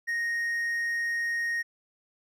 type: tone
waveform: triangle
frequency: 1864.7 Hz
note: A#6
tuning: in tune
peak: -25 dBFS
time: 0.07-1.63 s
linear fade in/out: 20 ms
effects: none